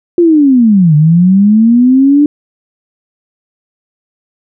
sine linear two-way sweep, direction down then up, 354.1 to 146.83 to 297.1 Hz, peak -3 dBFS, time 0.18-2.26 s, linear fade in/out 2 ms, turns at 0.95 s, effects none

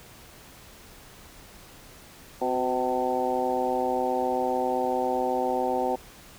harmonic tone with a mistuned harmonic, 127.5 Hz, C3, 44 cents flat, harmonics 2 / 3 / 4 / 5 / 6 / 7, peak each -33 / -31 / -29 / -34 / -28 / -32 dBFS, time 2.41-5.96 s, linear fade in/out 10 ms, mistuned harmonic 3, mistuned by -49 cents, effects pink hiss -49 dBFS RMS until 6.38 s

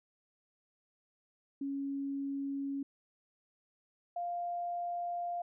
sine tone pair in turn, 277.2 / 698.5 Hz, C#4 / F5, 0 / 0 cents, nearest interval octave + major third, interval 1600 cents, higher second, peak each -34 / -34 dBFS, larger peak neither, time 1.61-2.83 / 4.16-5.42 s, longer second, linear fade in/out 5 ms, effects none

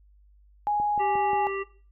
sine tone, 830.6 Hz, G#5, in tune, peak -22 dBFS, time 0.67-1.47 s, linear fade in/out 0 ms
click train, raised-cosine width 2 ms, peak -26 dBFS, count 4, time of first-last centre 0.8-1.333 s, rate 5.63 Hz
harmonic tone, 392 Hz, G4, in tune, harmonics 1 / 3 / 5 / 7, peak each -30 / -35 / -37 / -39 dBFS, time 0.99-1.64 s, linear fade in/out 20 ms
effects noise-tail reverb RT60 0.4 s tail -17 dB re dry + added 50 Hz sine -54 dBFS peak until 1.91 s

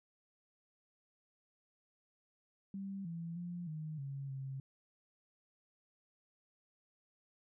sine tone with pitch steps, 195.5 / 167.4 / 174.8 / 155.3 / 138.1 / 134.6 Hz, G3 / E3 / F3 / D#3 / C#3 / C3, -4 / +27 / +2 / -3 / -6 / +49 cents, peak -40 dBFS, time 2.74-4.6 s, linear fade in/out 2 ms, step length 310 ms, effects none

